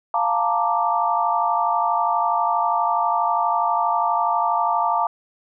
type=chord; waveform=sine; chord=Bb major seventh; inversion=second; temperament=equal; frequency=698.5 / 880 / 932.3 / 1174.7 Hz; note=F5 / A5 / Bb5 / D6; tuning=0 / 0 / 0 / 0 cents; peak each=-23 dBFS; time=0.14-5.07 s; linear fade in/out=2 ms; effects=none